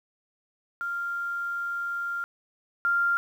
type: tone pair in turn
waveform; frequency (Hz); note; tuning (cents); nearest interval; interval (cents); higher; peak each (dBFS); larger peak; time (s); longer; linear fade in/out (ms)
sine; 1393 / 1393; F6 / F6; -5 / -5; unison; 0; neither; -28 / -21; second; 0.81-2.24 / 2.85-3.17; first; 0
effects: 9-bit

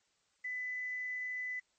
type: tone with quantisation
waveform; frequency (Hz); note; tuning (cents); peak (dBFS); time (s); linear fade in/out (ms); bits
sine; 2000; B6; +21; -36; 0.44-1.6; 10; 10
effects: white hiss -75 dBFS RMS until 1.78 s + MP3 32 kbps

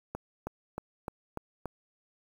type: accelerating click train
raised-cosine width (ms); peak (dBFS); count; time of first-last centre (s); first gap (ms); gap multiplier
1; -21; 6; 0.15-1.657; 320; 0.97
effects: 8-bit

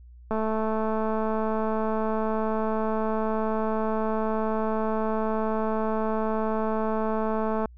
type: click train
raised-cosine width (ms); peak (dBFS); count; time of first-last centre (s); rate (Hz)
1; -15; 1610; 0.31-7.657; 219
effects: added 60 Hz sine -45 dBFS peak until 7.77 s

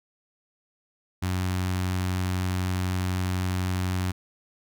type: tone with notch filter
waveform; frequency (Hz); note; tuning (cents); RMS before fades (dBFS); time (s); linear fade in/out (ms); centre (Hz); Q
sawtooth; 92; F#2; -9; -27; 1.22-4.12; 10; 500; 1.2
effects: none

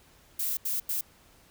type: noise bursts at uneven times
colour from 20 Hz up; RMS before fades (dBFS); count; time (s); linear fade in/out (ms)
violet; -30; 3; 0.39-0.57 / 0.65-0.8 / 0.89-1.01; 5
effects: pink hiss -59 dBFS RMS until 1.5 s

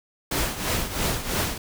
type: noise with tremolo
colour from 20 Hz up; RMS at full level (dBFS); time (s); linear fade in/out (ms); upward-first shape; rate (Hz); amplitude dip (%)
pink; -23; 0.31-1.58; 5; triangle; 3; 75
effects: none

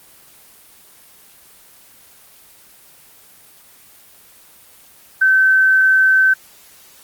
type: tone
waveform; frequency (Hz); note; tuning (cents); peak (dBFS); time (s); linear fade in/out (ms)
sine; 1538; G6; -33; -9; 5.21-6.34; 10
effects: white hiss -46 dBFS RMS until 7.03 s + Opus 24 kbps

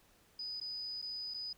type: tone with dropouts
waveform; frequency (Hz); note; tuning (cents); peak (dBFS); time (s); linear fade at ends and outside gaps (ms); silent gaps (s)
sine; 4978; D#8; 0; -39; 0.39-1.53; 5; 0.601-0.612 / 1.017-1.024 / 1.339-1.343
effects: pink hiss -67 dBFS RMS until 1.57 s

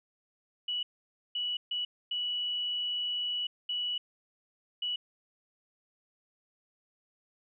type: tone bursts at uneven times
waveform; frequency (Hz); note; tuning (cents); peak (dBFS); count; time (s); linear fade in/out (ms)
sine; 2944; F#7; -9; -30; 6; 0.68-0.83 / 1.35-1.57 / 1.71-1.85 / 2.11-3.47 / 3.69-3.98 / 4.82-4.96; 5
effects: none

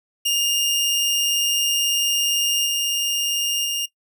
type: tone with level steps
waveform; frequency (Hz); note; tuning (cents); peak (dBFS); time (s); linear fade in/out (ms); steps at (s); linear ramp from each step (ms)
sawtooth; 2823; F7; +18; -15 / -17 / -19; 0.25-3.86; 10; 2.65 / 3.64; 20
effects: noise-tail reverb RT60 0.1 s tail -18 dB re dry

